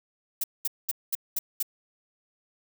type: noise bursts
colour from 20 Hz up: violet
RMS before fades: -27 dBFS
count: 6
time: 0.41-1.628 s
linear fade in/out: 5 ms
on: 28 ms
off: 210 ms
effects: none

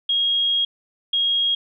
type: tone pair in turn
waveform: sine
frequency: 3273 / 3273 Hz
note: G#7 / G#7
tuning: -26 / -26 cents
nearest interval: unison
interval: 0 cents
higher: neither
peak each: -17 dBFS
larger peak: neither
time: 0.09-0.65 / 1.13-1.55 s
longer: first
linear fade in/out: 5 ms
effects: none

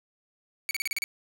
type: tone bursts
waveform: sawtooth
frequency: 2254 Hz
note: C#7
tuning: 28 cents sharp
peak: -24 dBFS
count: 7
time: 0.69-1.04 s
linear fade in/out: 0 ms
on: 20 ms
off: 35 ms
effects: none

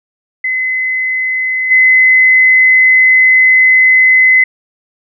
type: tone with level steps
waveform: sine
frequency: 2036 Hz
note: C7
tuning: 48 cents flat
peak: -12 / -4 dBFS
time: 0.44-4.44 s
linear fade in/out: 5 ms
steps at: 1.7 s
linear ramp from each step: 20 ms
effects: none

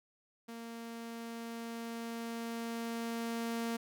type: tone with level ramp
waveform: sawtooth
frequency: 231 Hz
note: A#3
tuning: 16 cents flat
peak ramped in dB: -40 to -30 dBFS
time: 0.48-3.77 s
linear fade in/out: 10 ms
effects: none

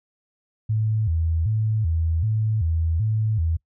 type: tone with vibrato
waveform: sine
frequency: 94.4 Hz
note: F#2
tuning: 35 cents sharp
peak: -19 dBFS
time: 0.69-3.57 s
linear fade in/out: 10 ms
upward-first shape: square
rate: 1.3 Hz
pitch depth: 250 cents each way
effects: noise-tail reverb RT60 0.1 s tail -24 dB re dry

